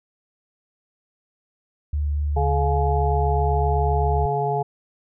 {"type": "tone with vibrato", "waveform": "sine", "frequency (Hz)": 73.42, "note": "D2", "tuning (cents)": 0, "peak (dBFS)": -20, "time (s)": [1.93, 4.26], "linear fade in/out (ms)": 5, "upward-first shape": "sine", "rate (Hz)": 4.1, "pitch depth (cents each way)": 10}
{"type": "harmonic tone", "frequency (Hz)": 141.2, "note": "C#3", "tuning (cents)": 32, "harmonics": [1, 3, 5, 6], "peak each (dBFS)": [-26, -25, -25, -26], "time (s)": [2.36, 4.63], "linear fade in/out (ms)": 10}
{"effects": []}